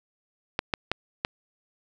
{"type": "clicks", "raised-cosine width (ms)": 0.3, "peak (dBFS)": -8, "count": 4, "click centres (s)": [0.591, 0.738, 0.916, 1.249], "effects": []}